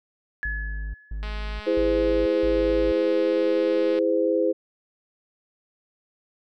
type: tone with exponential decay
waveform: sine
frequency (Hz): 1703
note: G#6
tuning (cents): +43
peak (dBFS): -25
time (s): 0.43-1.4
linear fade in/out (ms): 0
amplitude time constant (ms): 210
type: tone bursts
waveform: triangle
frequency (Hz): 51.6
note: G#1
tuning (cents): -10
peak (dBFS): -26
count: 4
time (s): 0.45-2.92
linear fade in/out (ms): 5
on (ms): 490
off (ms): 170
type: click train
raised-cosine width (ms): 0.3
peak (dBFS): -22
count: 583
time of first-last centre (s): 1.23-3.988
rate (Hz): 211
type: chord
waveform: sine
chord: E augmented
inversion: none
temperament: just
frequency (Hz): 329.6 / 412 / 515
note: E4 / G#4 / B#4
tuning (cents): 0 / -14 / -28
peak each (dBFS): -24 / -25 / -22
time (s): 1.66-4.53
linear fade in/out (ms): 20
effects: none